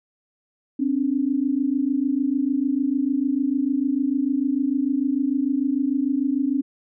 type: tone pair together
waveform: sine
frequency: 261.6 / 288.3 Hz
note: C4 / D4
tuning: 0 / -32 cents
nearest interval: major second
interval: 168 cents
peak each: -22 / -22 dBFS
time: 0.79-6.62 s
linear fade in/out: 10 ms
effects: none